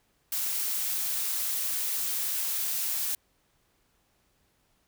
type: noise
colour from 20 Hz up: blue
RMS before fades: -30 dBFS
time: 0.32-3.15 s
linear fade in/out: 2 ms
effects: pink hiss -70 dBFS RMS until 4.87 s